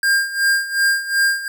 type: tone with tremolo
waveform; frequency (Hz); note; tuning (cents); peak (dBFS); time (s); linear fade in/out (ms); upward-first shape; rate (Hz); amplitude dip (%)
square; 1604; G6; +39; -13; 0.03-1.48; 2; sine; 2.7; 80
effects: none